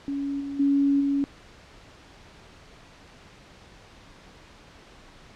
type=tone with level steps; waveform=sine; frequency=280.1 Hz; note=C#4; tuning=18 cents sharp; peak=-26 / -30 / -18 / -21 dBFS; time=0.08-1.24 s; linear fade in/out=0 ms; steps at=0.4 / 0.59 / 1 s; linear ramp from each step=10 ms; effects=pink hiss -50 dBFS RMS until 5.35 s + low-pass 5000 Hz 12 dB/octave